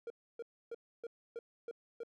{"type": "tone bursts", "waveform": "triangle", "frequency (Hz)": 466.2, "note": "A#4", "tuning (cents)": 0, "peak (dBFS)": -38, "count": 7, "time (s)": [0.07, 2.034], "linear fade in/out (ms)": 2, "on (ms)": 32, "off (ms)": 290, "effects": []}